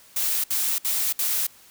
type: noise bursts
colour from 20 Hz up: blue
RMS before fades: -24 dBFS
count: 4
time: 0.16-1.469 s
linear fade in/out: 5 ms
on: 280 ms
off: 63 ms
effects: white hiss -52 dBFS RMS until 1.7 s